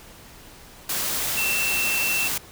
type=tone in noise; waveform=sine; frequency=2686 Hz; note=E7; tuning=32 cents sharp; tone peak=-23 dBFS; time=1.37-2.28 s; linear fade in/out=5 ms; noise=white; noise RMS=-26 dBFS; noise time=0.89-2.38 s; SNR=0 dB; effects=pink hiss -46 dBFS RMS until 2.51 s